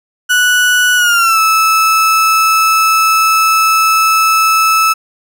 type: tone with pitch glide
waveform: 35% pulse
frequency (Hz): 1476 to 1307.4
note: F#6 to E6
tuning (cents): -5 to -15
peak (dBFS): -6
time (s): 0.29-4.94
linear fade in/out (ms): 20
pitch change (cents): -210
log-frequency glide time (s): 0.96-1.39
effects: none